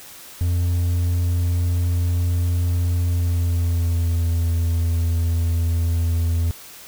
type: tone with pitch glide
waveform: triangle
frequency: 87.31 to 84 Hz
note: F2 to E2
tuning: 0 to +33 cents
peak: -15 dBFS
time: 0.41-6.51 s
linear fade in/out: 0 ms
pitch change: -67 cents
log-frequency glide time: 3.02-4.27 s
effects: white hiss -41 dBFS RMS until 6.87 s